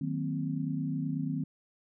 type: chord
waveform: sine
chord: C half-diminished seventh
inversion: first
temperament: equal with one note detuned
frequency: 155.56 / 185.75 / 233.1 / 261.6 Hz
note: Eb3 / Gb3 / Bb3 / C4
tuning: 0 / +7 / 0 / 0 cents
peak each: -33 / -39 / -39 / -34 dBFS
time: 0.01-1.44 s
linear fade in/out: 5 ms
effects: none